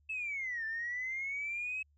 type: linear two-way sweep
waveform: sine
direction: down then up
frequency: 2637 to 1760 to 2576 Hz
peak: -34 dBFS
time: 0.09-1.83 s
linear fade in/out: 10 ms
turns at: 0.65 s
effects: tanh soft clip ceiling -30 dBFS + added 73 Hz sine -66 dBFS peak until 1.97 s

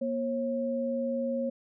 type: tone pair together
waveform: sine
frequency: 238.2 / 542 Hz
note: A#3 / C#5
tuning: +38 / -39 cents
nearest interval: octave + major second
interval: 1423 cents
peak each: -31 / -30 dBFS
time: 0.01-1.5 s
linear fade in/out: 10 ms
effects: none

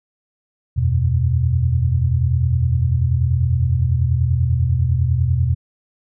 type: chord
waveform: sine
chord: E suspended second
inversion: none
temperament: equal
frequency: 82.41 / 92.5 / 123.47 Hz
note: E2 / F#2 / B2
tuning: 0 / 0 / 0 cents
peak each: -18 / -22 / -17 dBFS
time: 0.76-5.55 s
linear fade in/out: 20 ms
effects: none

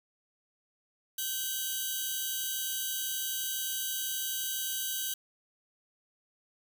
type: tone cluster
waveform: 5% pulse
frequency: 1547 / 2963 / 3251 / 3832 Hz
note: G6 / F#7 / G#7 / A#7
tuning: -23 / +2 / -38 / +47 cents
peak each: -28 / -29 / -30 / -29 dBFS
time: 1.18-5.14 s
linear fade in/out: 5 ms
effects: none

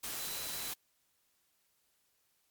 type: tone in noise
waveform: sine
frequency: 4001 Hz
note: B7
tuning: 22 cents sharp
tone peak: -47 dBFS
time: 0.19-0.71 s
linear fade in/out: 10 ms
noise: white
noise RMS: -40 dBFS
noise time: 0.03-0.74 s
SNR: -10 dB
effects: white hiss -75 dBFS RMS until 2.5 s + MP3 96 kbps

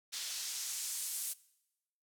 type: noise with band-pass filter sweep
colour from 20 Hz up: white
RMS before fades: -40 dBFS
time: 0.12-1.34 s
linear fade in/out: 20 ms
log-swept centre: 4400 to 10000 Hz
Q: 1.1
effects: noise-tail reverb RT60 0.9 s tail -21 dB re dry

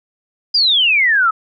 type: exponential sweep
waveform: sine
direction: down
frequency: 4978 to 1265 Hz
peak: -10 dBFS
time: 0.54-1.31 s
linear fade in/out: 10 ms
effects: none

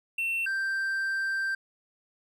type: tone pair in turn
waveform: triangle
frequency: 2700 / 1570.1 Hz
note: E7 / G6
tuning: +41 / +2 cents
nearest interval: major sixth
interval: 939 cents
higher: first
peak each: -25 dBFS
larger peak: neither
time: 0.18-0.46 / 0.46-1.55 s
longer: second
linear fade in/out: 5 ms
effects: none

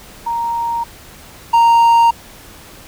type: tone pair in turn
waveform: sine / triangle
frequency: 932.3 / 928.9 Hz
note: A#5 / A#5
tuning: 0 / -6 cents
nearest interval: unison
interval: 6 cents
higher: first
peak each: -16 / -5 dBFS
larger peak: second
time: 0.26-0.84 / 1.53-2.11 s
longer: neither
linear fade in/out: 10 ms
effects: pink hiss -39 dBFS RMS until 2.87 s

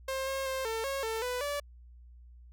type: tone with pitch steps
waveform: sawtooth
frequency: 531 / 538 / 528 / 448.8 / 546 / 446.8 / 496.9 / 577 Hz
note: C5 / C5 / C5 / A4 / C#5 / A4 / B4 / D5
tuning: +25 / +48 / +16 / +34 / -26 / +27 / +11 / -31 cents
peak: -28 dBFS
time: 0.08-1.6 s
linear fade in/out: 5 ms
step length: 190 ms
effects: added 60 Hz sine -50 dBFS peak until 2.52 s

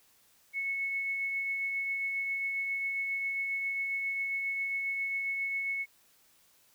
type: tone with tremolo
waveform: sine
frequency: 2201 Hz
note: C#7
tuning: 13 cents flat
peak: -29 dBFS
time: 0.53-5.86 s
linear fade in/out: 50 ms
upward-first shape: triangle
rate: 7.4 Hz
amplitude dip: 30%
effects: white hiss -65 dBFS RMS until 6.74 s

